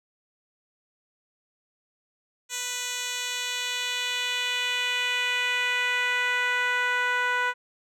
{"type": "tone with band-pass filter sweep", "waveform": "10% pulse", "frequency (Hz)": 493.9, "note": "B4", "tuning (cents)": 0, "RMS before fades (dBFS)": -27, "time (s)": [2.49, 7.54], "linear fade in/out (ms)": 50, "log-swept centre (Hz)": [6200, 1300], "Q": 1.5, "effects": []}